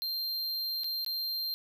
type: tone with dropouts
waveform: square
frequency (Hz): 4173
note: C8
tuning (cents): -5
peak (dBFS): -32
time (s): 0.02-1.54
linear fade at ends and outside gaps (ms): 0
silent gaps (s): 0.835-0.843 / 1.047-1.063
effects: none